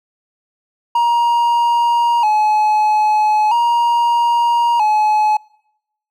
triangle tone with vibrato, 897 Hz, A5, 33 cents sharp, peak -9 dBFS, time 0.95-5.37 s, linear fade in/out 5 ms, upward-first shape square, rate 0.39 Hz, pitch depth 89 cents each way, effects noise-tail reverb RT60 0.8 s tail -26 dB re dry

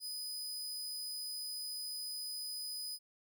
sawtooth tone, 4987 Hz, D#8, 3 cents sharp, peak -37 dBFS, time 0-2.99 s, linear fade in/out 50 ms, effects none

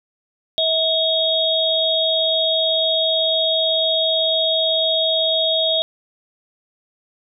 sine tone cluster, 644 / 3342 / 3716 Hz, E5 / G#7 / A#7, -41 / +10 / -6 cents, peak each -20 dBFS, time 0.58-5.82 s, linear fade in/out 0 ms, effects none

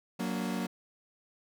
40% pulse chord, Gb augmented, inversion none, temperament equal with one note detuned, 185 / 233.1 / 289.5 Hz, Gb3 / Bb3 / D4, 0 / 0 / -25 cents, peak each -34 / -34 / -39 dBFS, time 0.19-0.67 s, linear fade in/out 10 ms, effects none

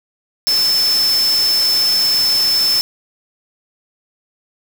sine tone in noise, 5274 Hz, E8, in tune, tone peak -12 dBFS, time 0.47-2.81 s, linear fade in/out 0 ms, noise white, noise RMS -24 dBFS, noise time 0.47-2.81 s, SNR +9 dB, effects none

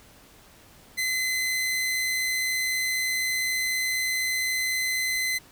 sawtooth tone, 2041 Hz, C7, 44 cents flat, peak -21 dBFS, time 0.97-5.39 s, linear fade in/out 20 ms, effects pink hiss -53 dBFS RMS until 5.51 s

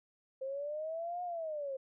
sine linear two-way sweep, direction up then down, 523.3 to 721 to 523.3 Hz, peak -36 dBFS, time 0.41-1.77 s, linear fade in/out 10 ms, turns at 1.23 s, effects none

